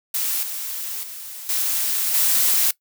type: noise with level steps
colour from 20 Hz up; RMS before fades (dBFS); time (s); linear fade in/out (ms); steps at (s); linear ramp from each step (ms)
blue; -23 / -29 / -35 / -22 / -18; 0.14-2.71; 5; 0.43 / 1.03 / 1.49 / 2.14; 2
effects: noise-tail reverb RT60 0.1 s tail -20 dB re dry